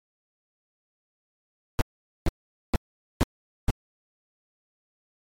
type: noise bursts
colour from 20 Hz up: brown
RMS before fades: -19 dBFS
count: 5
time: 1.79-3.705 s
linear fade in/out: 0 ms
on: 23 ms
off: 450 ms
effects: MP3 64 kbps